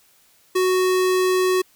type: tone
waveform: square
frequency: 370 Hz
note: F#4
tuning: in tune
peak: -17 dBFS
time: 0.55-1.62 s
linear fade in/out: 10 ms
effects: white hiss -57 dBFS RMS until 1.75 s